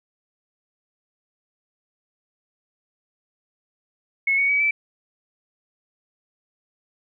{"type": "tone with pitch steps", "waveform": "sine", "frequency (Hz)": [2189, 2231, 2274, 2318], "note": ["C#7", "C#7", "C#7", "D7"], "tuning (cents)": [-22, 11, 44, -23], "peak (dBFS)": -17, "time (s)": [4.27, 4.71], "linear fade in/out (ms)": 5, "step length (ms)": 110, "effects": []}